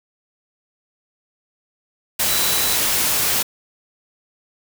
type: tone in noise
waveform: sine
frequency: 3951 Hz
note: B7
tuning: in tune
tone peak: -26 dBFS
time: 2.28-2.76 s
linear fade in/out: 10 ms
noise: white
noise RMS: -19 dBFS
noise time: 2.19-3.43 s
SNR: -10 dB
effects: none